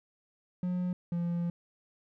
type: tone pair in turn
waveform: triangle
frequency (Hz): 180 / 172.11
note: F#3 / F3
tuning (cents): -47 / -25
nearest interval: minor second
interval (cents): 78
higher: first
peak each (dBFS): -27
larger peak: neither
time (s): 0.63-0.93 / 1.12-1.5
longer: second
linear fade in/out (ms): 2
effects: none